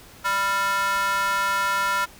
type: tone with high-pass filter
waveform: square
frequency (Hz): 197.4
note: G3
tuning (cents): +12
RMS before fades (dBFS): -23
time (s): 0.24-2.06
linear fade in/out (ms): 20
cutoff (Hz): 1200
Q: 7.7
effects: pink hiss -47 dBFS RMS until 2.19 s